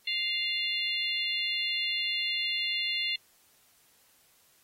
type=harmonic tone; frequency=698.5 Hz; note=F5; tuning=in tune; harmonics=3 / 4 / 5 / 6; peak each=-34 / -32 / -34 / -35 dBFS; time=0.07-3.16 s; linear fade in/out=5 ms; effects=white hiss -64 dBFS RMS until 4.63 s + AAC 48 kbps